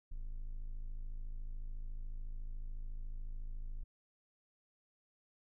triangle tone, 26.97 Hz, A0, 34 cents flat, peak -37 dBFS, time 0.11-3.84 s, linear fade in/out 10 ms, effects none

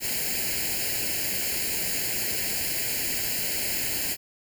white noise with comb filter, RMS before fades -28 dBFS, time 0-4.17 s, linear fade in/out 50 ms, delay 0.42 ms, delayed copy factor +0.9, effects none

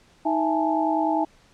sine tone cluster, 315.4 / 663 / 830 / 880 Hz, D#4 / E5 / G#5 / A5, +24 / +10 / -1 / 0 cents, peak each -24 / -27 / -25 / -27 dBFS, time 0.25-1.25 s, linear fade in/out 10 ms, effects pink hiss -57 dBFS RMS until 1.53 s + low-pass 7000 Hz 12 dB/octave

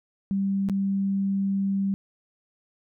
sine tone with dropouts, 196 Hz, G3, in tune, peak -22 dBFS, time 0.31-1.94 s, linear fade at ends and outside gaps 0 ms, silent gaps 0.688-0.697 s, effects none

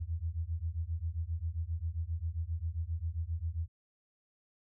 sine beating tone pair, 79 / 86.5 Hz, D#2 / F2, +27 / -16 cents, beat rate 7.5 Hz, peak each -36 / -36 dBFS, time 0-3.68 s, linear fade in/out 20 ms, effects none

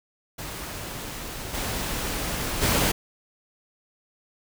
pink noise with level steps, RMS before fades -35 / -29 / -22 dBFS, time 0.38-2.92 s, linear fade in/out 10 ms, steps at 1.53 / 2.61 s, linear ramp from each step 20 ms, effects none

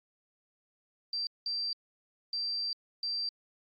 sine tone bursts at uneven times, 4699 Hz, D8, in tune, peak -31 dBFS, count 4, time 1.13-1.27 / 1.46-1.73 / 2.33-2.73 / 3.03-3.29 s, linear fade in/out 2 ms, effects AAC 32 kbps

